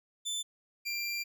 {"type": "tone pair in turn", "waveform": "25% pulse", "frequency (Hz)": [3525, 2373], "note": ["A7", "D7"], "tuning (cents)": [2, 17], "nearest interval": "perfect fifth", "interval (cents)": 685, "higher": "first", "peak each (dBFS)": [-29, -29], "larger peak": "neither", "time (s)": [[0.25, 0.43], [0.85, 1.24]], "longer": "second", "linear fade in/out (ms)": 20, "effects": []}